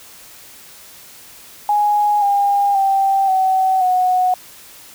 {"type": "tone with pitch steps", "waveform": "sine", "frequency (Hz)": [830.6, 805.6, 781.3, 757.7, 734.9], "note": ["G#5", "G5", "G5", "F#5", "F#5"], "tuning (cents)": [0, 47, -6, 41, -12], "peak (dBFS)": -12, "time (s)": [1.69, 4.34], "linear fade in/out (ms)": 2, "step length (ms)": 530, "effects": ["white hiss -41 dBFS RMS until 4.94 s"]}